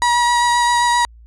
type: tone with vibrato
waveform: 35% pulse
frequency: 960 Hz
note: B5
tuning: 49 cents flat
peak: -11 dBFS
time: 0.02-1.05 s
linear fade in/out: 0 ms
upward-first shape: sine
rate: 7.6 Hz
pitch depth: 12 cents each way
effects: added 57 Hz sine -40 dBFS peak until 1.26 s + resampled to 24000 Hz